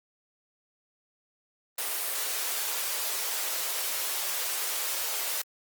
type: high-pass noise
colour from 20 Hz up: white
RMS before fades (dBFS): -31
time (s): 1.78-5.42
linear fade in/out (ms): 5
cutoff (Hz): 410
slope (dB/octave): 24
effects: Opus 24 kbps